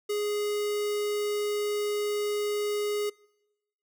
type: tone with notch filter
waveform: square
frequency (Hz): 415.3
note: G#4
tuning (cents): 0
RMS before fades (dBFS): -29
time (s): 0.09-3.1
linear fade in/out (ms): 10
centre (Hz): 1500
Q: 1.6
effects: noise-tail reverb RT60 1.0 s tail -26 dB re dry